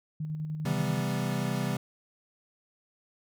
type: tone with tremolo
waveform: sine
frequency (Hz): 154.6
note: D#3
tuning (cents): -11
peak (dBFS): -30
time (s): 0.2-1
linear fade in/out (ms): 5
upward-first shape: square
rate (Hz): 10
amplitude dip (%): 35
type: chord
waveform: square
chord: C major seventh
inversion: none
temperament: equal with one note detuned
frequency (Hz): 132.49 / 164.81 / 196 / 246.9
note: C3 / E3 / G3 / B3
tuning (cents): +22 / 0 / 0 / 0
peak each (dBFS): -33 / -35 / -34 / -37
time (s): 0.65-1.77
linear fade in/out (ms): 5
effects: none